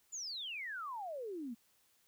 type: exponential sweep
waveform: sine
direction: down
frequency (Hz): 7230 to 220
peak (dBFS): -40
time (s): 0.12-1.55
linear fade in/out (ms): 20
effects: white hiss -72 dBFS RMS until 2.07 s